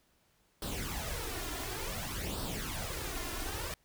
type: noise with flanger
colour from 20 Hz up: pink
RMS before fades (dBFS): -38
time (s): 0.62-3.74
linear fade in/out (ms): 2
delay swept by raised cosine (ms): 0.22 to 2.92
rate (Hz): 0.56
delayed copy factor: +0.65
effects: pink hiss -71 dBFS RMS until 3.84 s